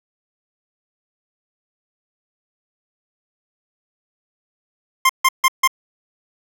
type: tone bursts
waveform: 25% pulse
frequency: 1054 Hz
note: C6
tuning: 12 cents sharp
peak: -7 dBFS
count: 4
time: 5.05-5.676 s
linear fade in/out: 5 ms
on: 44 ms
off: 150 ms
effects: none